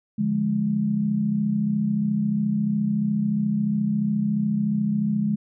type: tone cluster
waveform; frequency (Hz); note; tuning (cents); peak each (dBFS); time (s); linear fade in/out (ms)
sine; 145.8 / 174.7 / 208.8; D3 / F3 / G#3; -12 / +1 / +10; -29 / -29 / -21; 0.18-5.36; 10
effects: none